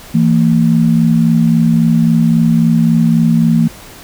sine tone pair together, 164.81 / 228.5 Hz, E3 / A#3, 0 / -34 cents, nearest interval tritone, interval 566 cents, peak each -10 dBFS, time 0.14-3.68 s, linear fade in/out 10 ms, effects pink hiss -35 dBFS RMS until 4.03 s

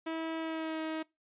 sawtooth tone with pitch glide, 323.9 to 316.9 Hz, E4 to D#4, -30 to +32 cents, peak -30 dBFS, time 0.06-1.03 s, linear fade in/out 10 ms, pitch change -38 cents, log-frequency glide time 0.38-0.81 s, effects noise-tail reverb RT60 0.2 s tail -22 dB re dry + resampled to 8000 Hz

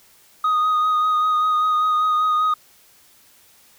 sine tone with vibrato, 1244.5 Hz, D#6, in tune, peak -13 dBFS, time 0.44-2.54 s, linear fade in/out 5 ms, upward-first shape sine, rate 5.1 Hz, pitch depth 19 cents each way, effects tanh soft clip ceiling -15 dBFS + white hiss -53 dBFS RMS until 3.78 s

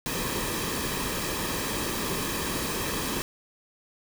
pink noise with comb filter, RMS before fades -30 dBFS, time 0.06-3.22 s, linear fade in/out 0 ms, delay 1.4 ms, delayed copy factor -0.55, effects none

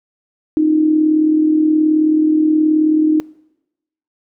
sine tone with amplitude modulation, 310 Hz, D#4, 6 cents flat, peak -8 dBFS, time 0.57-3.2 s, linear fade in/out 0 ms, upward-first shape sine, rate 38.8 Hz, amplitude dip 55%, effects noise-tail reverb RT60 0.9 s tail -23 dB re dry

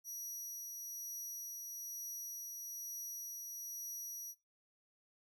sawtooth tone with tremolo, 5800 Hz, F#8, 35 cents flat, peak -39 dBFS, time 0.04-4.35 s, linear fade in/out 50 ms, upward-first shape triangle, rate 1.1 Hz, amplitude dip 25%, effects noise-tail reverb RT60 0.2 s tail -20 dB re dry

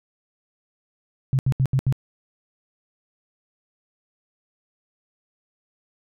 sine tone bursts, 132.6 Hz, C3, 23 cents sharp, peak -16 dBFS, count 5, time 1.33-1.925 s, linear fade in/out 0 ms, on 59 ms, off 75 ms, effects none

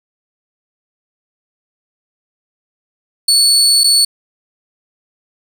30% pulse tone with dropouts, 4435 Hz, C#8, in tune, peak -5 dBFS, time 3.28-4.05 s, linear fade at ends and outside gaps 5 ms, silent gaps 3.836-3.841 s, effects 7-bit

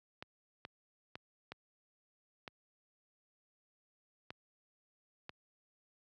clicks, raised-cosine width 0.3 ms, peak -28 dBFS, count 7, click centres 0.225 / 0.651 / 1.155 / 1.52 / 2.478 / 4.305 / 5.294 s, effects high-pass 80 Hz 12 dB/octave

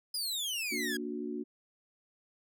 sawtooth exponential sweep, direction down, 5060 to 1617 Hz, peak -30 dBFS, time 0.14-0.97 s, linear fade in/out 5 ms
sine chord, Bb augmented, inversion none, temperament just, 233.1 / 291.4 / 364.2 Hz, Bb3 / D4 / F#4, 0 / -13 / -27 cents, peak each -39 dBFS, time 0.71-1.44 s, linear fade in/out 20 ms
effects none

